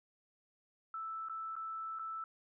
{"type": "tone with dropouts", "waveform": "sine", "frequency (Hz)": 1318.5, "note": "E6", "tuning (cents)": 0, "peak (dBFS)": -39, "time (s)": [0.94, 2.24], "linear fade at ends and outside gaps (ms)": 2, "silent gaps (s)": [[1.286, 1.296], [1.555, 1.564], [1.988, 1.994]], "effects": []}